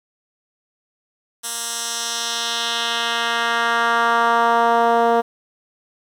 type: tone with band-pass filter sweep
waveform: 10% pulse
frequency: 233.1 Hz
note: A#3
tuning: in tune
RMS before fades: -19 dBFS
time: 1.43-5.22 s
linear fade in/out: 20 ms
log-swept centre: 9400 to 560 Hz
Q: 1.3
effects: 8-bit